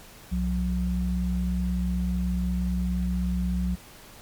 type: tone pair together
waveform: sine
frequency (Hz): 63.71 / 180.2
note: C2 / F#3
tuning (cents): -45 / -45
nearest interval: octave + tritone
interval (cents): 1800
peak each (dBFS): -26 / -26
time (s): 0.31-3.76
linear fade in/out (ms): 20
effects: pink hiss -48 dBFS RMS until 4.21 s + MP3 96 kbps